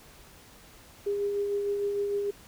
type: tone with tremolo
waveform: sine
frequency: 405.4 Hz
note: G#4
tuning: 42 cents flat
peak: -25 dBFS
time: 1.06-2.31 s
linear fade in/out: 10 ms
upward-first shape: sine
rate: 6.6 Hz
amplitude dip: 30%
effects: pink hiss -53 dBFS RMS until 2.47 s